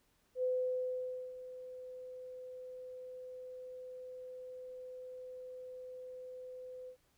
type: tone with ADSR envelope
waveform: sine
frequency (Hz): 507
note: B4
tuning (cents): +45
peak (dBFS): -30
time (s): 0.35-6.97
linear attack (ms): 80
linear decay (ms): 900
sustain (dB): -15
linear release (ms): 88
effects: pink hiss -74 dBFS RMS until 7.17 s